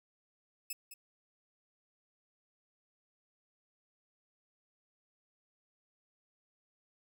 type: tone with echo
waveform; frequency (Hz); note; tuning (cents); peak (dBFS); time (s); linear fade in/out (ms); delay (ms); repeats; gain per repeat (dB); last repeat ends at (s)
5% pulse; 2600; E7; -24; -28; 0.7-0.73; 5; 210; 1; -10; 0.94
effects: none